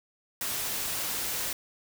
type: noise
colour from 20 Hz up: white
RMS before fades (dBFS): -32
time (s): 0.41-1.53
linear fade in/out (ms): 2
effects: none